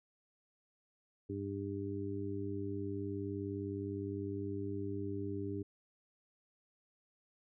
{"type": "harmonic tone", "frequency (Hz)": 99.6, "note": "G2", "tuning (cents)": 28, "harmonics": [1, 2, 3, 4], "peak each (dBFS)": [-42, -47, -41, -42], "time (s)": [1.29, 5.63], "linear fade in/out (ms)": 10, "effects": []}